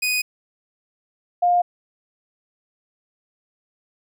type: tone pair in turn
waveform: sawtooth / sine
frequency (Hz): 2489 / 707.2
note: D#7 / F5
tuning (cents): 0 / +22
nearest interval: octave + minor seventh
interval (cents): 2178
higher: first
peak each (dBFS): -16 / -14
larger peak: second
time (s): 0.02-0.22 / 1.42-1.62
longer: neither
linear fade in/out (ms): 10
effects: none